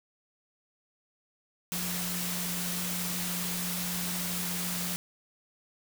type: tone in noise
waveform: sine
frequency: 177.6 Hz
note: F3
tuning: 29 cents sharp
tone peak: -36 dBFS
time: 1.72-4.96 s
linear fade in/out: 0 ms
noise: white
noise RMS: -34 dBFS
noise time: 1.72-4.96 s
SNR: -5 dB
effects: none